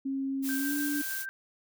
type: tone with pitch glide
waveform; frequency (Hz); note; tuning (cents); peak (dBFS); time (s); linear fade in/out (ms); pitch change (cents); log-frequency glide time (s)
sine; 270.5 to 289.9; C#4 to D4; -42 to -22; -29; 0.05-1.02; 10; +120; 0.54-0.76
type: noise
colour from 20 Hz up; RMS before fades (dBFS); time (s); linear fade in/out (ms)
blue; -36; 0.42-1.26; 50
type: tone with tremolo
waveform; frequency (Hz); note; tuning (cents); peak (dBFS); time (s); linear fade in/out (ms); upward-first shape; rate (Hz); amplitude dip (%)
sine; 1568; G6; 0; -34; 0.49-1.29; 0; triangle; 6.6; 45
effects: none